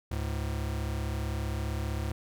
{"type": "tone pair together", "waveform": "square", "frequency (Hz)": [71.1, 106.53], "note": ["C#2", "G#2"], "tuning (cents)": [45, 45], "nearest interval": "perfect fifth", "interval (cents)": 700, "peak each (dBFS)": [-33, -35], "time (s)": [0.11, 2.12], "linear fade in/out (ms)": 5, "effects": []}